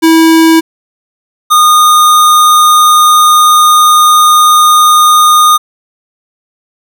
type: tone pair in turn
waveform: square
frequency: 325 / 1227 Hz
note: E4 / D#6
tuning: -24 / -25 cents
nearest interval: octave + major seventh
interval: 2299 cents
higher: second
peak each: -3 dBFS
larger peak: neither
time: 0.02-0.61 / 1.5-5.58 s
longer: second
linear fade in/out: 20 ms
effects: none